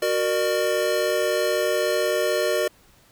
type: chord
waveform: square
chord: Gb augmented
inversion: none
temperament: equal with one note detuned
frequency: 370 / 466.2 / 599.7 Hz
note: Gb4 / Bb4 / D5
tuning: 0 / 0 / +36 cents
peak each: -27 / -26 / -24 dBFS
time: 0.02-2.68 s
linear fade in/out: 5 ms
effects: pink hiss -56 dBFS RMS until 3.11 s